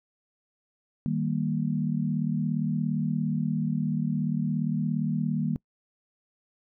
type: chord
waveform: sine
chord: Eb major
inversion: none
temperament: equal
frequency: 155.56 / 196 / 233.1 Hz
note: Eb3 / G3 / Bb3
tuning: 0 / 0 / 0 cents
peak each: -28 / -30 / -29 dBFS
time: 1.06-5.56 s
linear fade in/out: 0 ms
effects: noise-tail reverb RT60 0.1 s tail -25 dB re dry